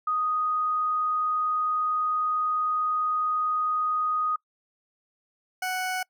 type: tone pair in turn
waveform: sine / 20% pulse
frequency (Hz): 1244.5 / 741.1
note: D#6 / F#5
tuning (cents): 0 / +3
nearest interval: major sixth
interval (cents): 897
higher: first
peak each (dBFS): -23 / -22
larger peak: second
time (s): 0.07-4.36 / 5.62-6.03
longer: first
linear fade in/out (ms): 5
effects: noise-tail reverb RT60 0.1 s tail -25 dB re dry